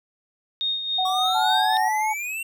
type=tone with tremolo; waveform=sine; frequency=3700 Hz; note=A#7; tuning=14 cents flat; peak=-21 dBFS; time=0.61-1.77 s; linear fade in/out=0 ms; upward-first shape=sine; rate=3.5 Hz; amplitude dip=55%
type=tone with pitch glide; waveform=sine; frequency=744 to 750.5 Hz; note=F#5 to F#5; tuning=+9 to +24 cents; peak=-22 dBFS; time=0.98-1.89 s; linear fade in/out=10 ms; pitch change=+15 cents; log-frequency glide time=1.56-1.76 s
type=exponential sweep; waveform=square; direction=up; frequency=1116 to 2755 Hz; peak=-28 dBFS; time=1.05-2.43 s; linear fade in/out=5 ms
type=tone with vibrato; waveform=sine; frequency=861 Hz; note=A5; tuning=38 cents flat; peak=-21 dBFS; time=1.34-2.14 s; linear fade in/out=20 ms; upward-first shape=sine; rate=5.9 Hz; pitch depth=12 cents each way
effects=none